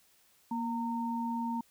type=tone pair together; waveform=sine; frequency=235.8 / 917.9 Hz; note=A#3 / A#5; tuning=+20 / -27 cents; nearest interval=2 octaves; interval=2353 cents; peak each=-33 / -35 dBFS; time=0.51-1.61 s; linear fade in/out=5 ms; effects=white hiss -66 dBFS RMS until 1.7 s